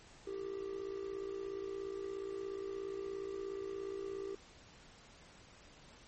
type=tone with amplitude modulation; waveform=triangle; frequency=392 Hz; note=G4; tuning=in tune; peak=-34 dBFS; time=0.27-4.35 s; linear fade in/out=5 ms; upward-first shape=sine; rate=57 Hz; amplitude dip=75%; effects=pink hiss -59 dBFS RMS until 6.07 s + MP3 32 kbps